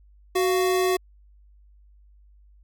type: tone pair together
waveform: square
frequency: 371.1 / 698.5 Hz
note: F#4 / F5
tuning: +5 / 0 cents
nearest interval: major seventh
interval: 1095 cents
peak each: -21 / -29 dBFS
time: 0.35-0.97 s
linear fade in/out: 10 ms
effects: added 50 Hz sine -51 dBFS peak until 2.63 s